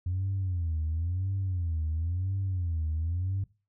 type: tone with vibrato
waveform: sine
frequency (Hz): 87.31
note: F2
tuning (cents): 0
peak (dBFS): -26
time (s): 0.06-3.44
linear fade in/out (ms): 5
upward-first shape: sine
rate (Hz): 0.97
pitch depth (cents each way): 190
effects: noise-tail reverb RT60 0.3 s tail -20 dB re dry + tanh soft clip ceiling -24 dBFS